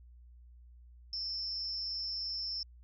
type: tone with amplitude modulation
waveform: sine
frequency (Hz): 5300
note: E8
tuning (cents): +9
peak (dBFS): -31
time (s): 1.13-2.63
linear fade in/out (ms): 2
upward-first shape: sine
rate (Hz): 223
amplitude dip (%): 90
effects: added 60 Hz sine -53 dBFS peak until 2.83 s